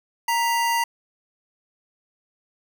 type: tone pair together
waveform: square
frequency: 932.3 / 1975.5 Hz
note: A#5 / B6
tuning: 0 / 0 cents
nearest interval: octave + minor second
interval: 1300 cents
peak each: -21 / -28 dBFS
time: 0.28-0.84 s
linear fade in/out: 5 ms
effects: none